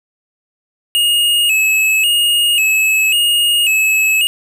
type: tone with vibrato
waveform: square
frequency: 2719 Hz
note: F7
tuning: 47 cents flat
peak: -11 dBFS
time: 0.95-4.27 s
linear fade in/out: 0 ms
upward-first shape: square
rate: 0.92 Hz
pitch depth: 86 cents each way
effects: none